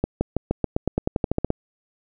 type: accelerating click train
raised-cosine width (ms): 2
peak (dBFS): -7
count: 15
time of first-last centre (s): 0.04-1.504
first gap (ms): 170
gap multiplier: 0.92
effects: none